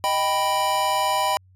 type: chord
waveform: square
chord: Eb augmented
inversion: none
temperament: equal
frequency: 622.3 / 784 / 987.8 Hz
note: Eb5 / G5 / B5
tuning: 0 / 0 / 0 cents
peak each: -28 / -25 / -23 dBFS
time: 0.04-1.37 s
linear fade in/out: 0 ms
effects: added 93 Hz sine -51 dBFS peak until 1.55 s + resampled to 32000 Hz

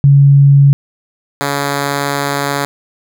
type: tone pair in turn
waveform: sine / 5% pulse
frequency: 140.2 / 141.5 Hz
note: C#3 / C#3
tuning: +20 / +36 cents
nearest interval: unison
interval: 16 cents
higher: second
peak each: -3 dBFS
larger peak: neither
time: 0.04-0.73 / 1.41-2.65 s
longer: second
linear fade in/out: 0 ms
effects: none

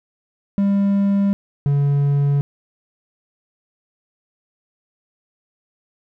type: tone pair in turn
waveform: triangle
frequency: 199.2 / 142.09 Hz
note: G3 / C#3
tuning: +28 / +43 cents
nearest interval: tritone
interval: 585 cents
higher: first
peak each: -12 dBFS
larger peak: neither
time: 0.58-1.33 / 1.66-2.41 s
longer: neither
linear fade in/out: 0 ms
effects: none

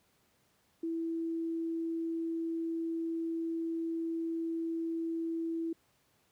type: tone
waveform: sine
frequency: 329.6 Hz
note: E4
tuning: in tune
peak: -32 dBFS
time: 0.83-5.73 s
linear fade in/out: 5 ms
effects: pink hiss -71 dBFS RMS until 6.31 s + high-pass 80 Hz 12 dB/octave

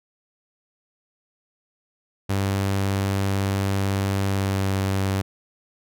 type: tone with pitch glide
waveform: sawtooth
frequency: 98 to 96.82 Hz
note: G2 to G2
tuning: 0 to -21 cents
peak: -17 dBFS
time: 2.29-5.22 s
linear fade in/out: 10 ms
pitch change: -21 cents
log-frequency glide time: 4.28-4.68 s
effects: none

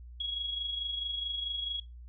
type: tone with amplitude modulation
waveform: sine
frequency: 3322 Hz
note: G#7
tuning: in tune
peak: -30 dBFS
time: 0.2-1.8 s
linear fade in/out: 5 ms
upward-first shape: sine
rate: 24.6 Hz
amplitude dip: 50%
effects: noise-tail reverb RT60 0.2 s tail -19 dB re dry + added 60 Hz sine -45 dBFS peak until 2.08 s

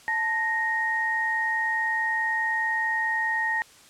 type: tone pair together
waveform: sine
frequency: 880 / 1864.7 Hz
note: A5 / A#6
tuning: 0 / 0 cents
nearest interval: octave + minor second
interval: 1300 cents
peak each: -29 / -24 dBFS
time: 0.08-3.62 s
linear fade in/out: 0 ms
effects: white hiss -52 dBFS RMS until 3.89 s + low-pass 9000 Hz 12 dB/octave

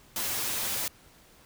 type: noise with comb filter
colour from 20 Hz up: white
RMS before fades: -31 dBFS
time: 0.16-0.88 s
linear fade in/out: 2 ms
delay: 8.9 ms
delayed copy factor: +0.55
effects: pink hiss -57 dBFS RMS until 1.45 s

